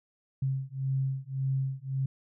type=beating tone pair; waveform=sine; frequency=133.2 / 135 Hz; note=C3 / C#3; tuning=+31 / -45 cents; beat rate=1.8 Hz; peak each=-31 dBFS; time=0.42-2.06 s; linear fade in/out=5 ms; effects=none